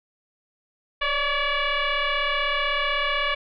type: tone with frequency modulation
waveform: sine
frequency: 590 Hz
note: D5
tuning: 8 cents sharp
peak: -21 dBFS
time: 1.01-3.35 s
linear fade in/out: 10 ms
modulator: 572 Hz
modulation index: 4.6
effects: none